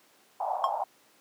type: band-pass noise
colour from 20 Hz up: white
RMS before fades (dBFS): -31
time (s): 0.4-0.84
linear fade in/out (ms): 5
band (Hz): 670 to 900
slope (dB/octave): 48
type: tone with exponential decay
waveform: triangle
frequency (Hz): 1072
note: C6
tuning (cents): +42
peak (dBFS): -16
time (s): 0.64-0.72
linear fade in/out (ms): 1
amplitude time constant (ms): 17
effects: pink hiss -61 dBFS RMS until 1.2 s + high-pass 300 Hz 12 dB/octave